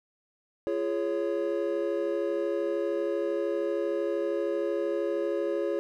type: chord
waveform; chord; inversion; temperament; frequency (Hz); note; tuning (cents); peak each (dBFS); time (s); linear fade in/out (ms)
triangle; Db major; first; equal with one note detuned; 342.4 / 415.3 / 554.4; F4 / Ab4 / Db5; -34 / 0 / 0; -29; 0.67-5.79; 0
effects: none